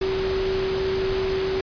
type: tone in noise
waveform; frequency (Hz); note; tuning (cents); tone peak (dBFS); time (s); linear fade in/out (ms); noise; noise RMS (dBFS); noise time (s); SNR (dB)
sine; 381.4; G4; -47; -22; 0.01-1.61; 5; pink; -30; 0.01-1.61; +5
effects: resampled to 11025 Hz